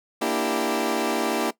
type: chord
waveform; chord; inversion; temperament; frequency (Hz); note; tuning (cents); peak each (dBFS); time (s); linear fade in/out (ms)
20% pulse; E half-diminished seventh; second; equal with one note detuned; 233.1 / 292.6 / 329.6 / 392; Bb3 / D4 / E4 / G4; 0 / -6 / 0 / 0; -23; 0.21-1.51; 10
effects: noise-tail reverb RT60 0.1 s tail -18 dB re dry